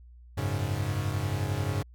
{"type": "chord", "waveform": "45% pulse", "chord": "F# suspended second", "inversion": "none", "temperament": "equal", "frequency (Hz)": [92.5, 103.83, 138.59], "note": ["F#2", "G#2", "C#3"], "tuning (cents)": [0, 0, 0], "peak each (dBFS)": [-32, -31, -33], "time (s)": [0.37, 1.83], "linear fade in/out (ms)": 10, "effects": ["added 60 Hz sine -48 dBFS peak until 1.94 s"]}